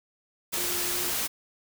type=tone in noise; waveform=sine; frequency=354.3 Hz; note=F4; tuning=25 cents sharp; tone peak=-38 dBFS; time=0.56-1.12 s; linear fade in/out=20 ms; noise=white; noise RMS=-29 dBFS; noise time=0.52-1.28 s; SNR=-12 dB; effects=none